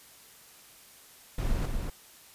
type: noise with echo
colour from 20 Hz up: brown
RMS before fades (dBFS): -28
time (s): 1.38-1.66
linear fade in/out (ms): 5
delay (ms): 240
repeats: 1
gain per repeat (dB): -4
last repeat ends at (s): 1.9
effects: white hiss -54 dBFS RMS until 2.34 s + resampled to 32000 Hz